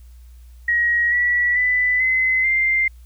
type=tone with pitch steps; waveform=sine; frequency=1896 / 1943.7 / 1992.6 / 2043 / 2094 Hz; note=A#6 / B6 / B6 / C7 / C7; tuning=+29 / -28 / +15 / -42 / +1 cents; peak=-15 dBFS; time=0.68-2.88 s; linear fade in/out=5 ms; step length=440 ms; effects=added 60 Hz sine -40 dBFS peak until 3.05 s + white hiss -60 dBFS RMS until 3.05 s